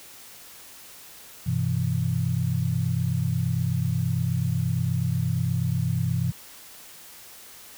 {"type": "chord", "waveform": "sine", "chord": "E minor", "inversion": "first", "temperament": "equal with one note detuned", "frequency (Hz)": [98, 126.36, 164.81], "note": ["G2", "B2", "E3"], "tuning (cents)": [0, 40, 0], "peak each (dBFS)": [-28, -25, -27], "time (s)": [1.46, 6.32], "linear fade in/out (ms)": 10, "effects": ["white hiss -46 dBFS RMS until 7.77 s"]}